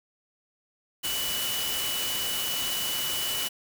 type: tone in noise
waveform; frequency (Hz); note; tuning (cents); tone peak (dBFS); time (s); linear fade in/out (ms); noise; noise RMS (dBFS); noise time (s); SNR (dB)
sine; 2960; F#7; 0; -31; 1.03-3.49; 20; white; -31; 1.03-3.49; -3
effects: none